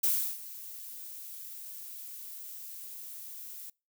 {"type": "noise with ADSR envelope", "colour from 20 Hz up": "violet", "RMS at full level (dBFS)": -26, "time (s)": [0.03, 3.7], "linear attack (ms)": 9, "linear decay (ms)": 330, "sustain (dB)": -18, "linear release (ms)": 5, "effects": ["noise-tail reverb RT60 0.3 s tail -26 dB re dry"]}